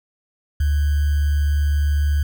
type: tone with sample-and-hold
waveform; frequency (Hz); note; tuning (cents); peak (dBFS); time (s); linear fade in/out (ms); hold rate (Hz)
sine; 73; D2; -10; -15; 0.6-2.23; 5; 1575
effects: none